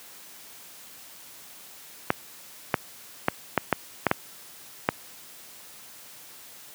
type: clicks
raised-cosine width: 0.5 ms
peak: -4 dBFS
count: 8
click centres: 2.104 / 2.742 / 3.284 / 3.577 / 3.727 / 4.067 / 4.114 / 4.889 s
effects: white hiss -47 dBFS RMS until 6.74 s + high-pass 100 Hz 12 dB/octave